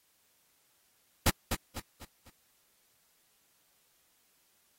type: noise with echo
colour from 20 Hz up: pink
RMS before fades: -23 dBFS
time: 1.26-1.3 s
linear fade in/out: 5 ms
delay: 250 ms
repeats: 4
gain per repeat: -8 dB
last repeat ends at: 2.3 s
effects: white hiss -70 dBFS RMS until 4.78 s + AAC 48 kbps